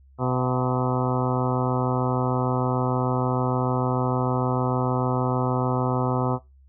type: harmonic tone with a mistuned harmonic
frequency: 126.6 Hz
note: B2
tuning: 43 cents sharp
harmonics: 1 / 2 / 3 / 4 / 5 / 6 / 7 / 8 / 9 / 10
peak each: -25 / -28 / -30 / -31 / -32 / -33 / -33 / -34 / -35 / -35 dBFS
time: 0.18-6.39 s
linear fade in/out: 50 ms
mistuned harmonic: 5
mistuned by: +62 cents
effects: noise-tail reverb RT60 0.2 s tail -17 dB re dry + added 67 Hz sine -50 dBFS peak until 6.68 s